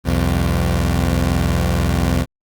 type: tone pair together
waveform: 20% pulse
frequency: 64.22 / 85.3 Hz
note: C2 / F2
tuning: -32 / -40 cents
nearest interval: perfect fourth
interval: 492 cents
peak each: -13 dBFS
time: 0.04-2.26 s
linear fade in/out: 50 ms
effects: Opus 32 kbps